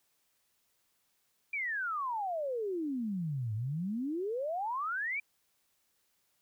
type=exponential two-way sweep; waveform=sine; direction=down then up; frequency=2390 to 103.83 to 2390 Hz; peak=-32 dBFS; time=1.53-5.2 s; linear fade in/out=5 ms; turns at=3.54 s; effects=white hiss -75 dBFS RMS until 6.41 s